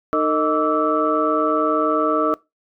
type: tone cluster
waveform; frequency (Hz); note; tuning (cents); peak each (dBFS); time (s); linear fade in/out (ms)
sine; 307.2 / 454.5 / 623 / 1156 / 1315; D#4 / A#4 / D#5 / D6 / E6; -22 / -44 / +2 / -28 / -5; -22; 0.13-2.34; 0
effects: noise-tail reverb RT60 0.2 s tail -21 dB re dry + tanh soft clip ceiling -4 dBFS